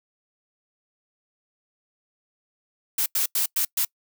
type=noise bursts at uneven times; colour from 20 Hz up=blue; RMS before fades=-23 dBFS; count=5; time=2.98-3.06 / 3.15-3.26 / 3.35-3.46 / 3.56-3.65 / 3.77-3.85 s; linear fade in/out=5 ms; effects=noise-tail reverb RT60 0.1 s tail -25 dB re dry